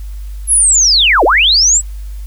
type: linear two-way sweep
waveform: sine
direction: down then up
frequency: 11240 to 303.9 to 8000 Hz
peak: -6 dBFS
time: 0.47-1.82 s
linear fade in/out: 50 ms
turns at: 1.24 s
effects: added 50 Hz sine -22 dBFS peak until 2.26 s + white hiss -46 dBFS RMS until 2.26 s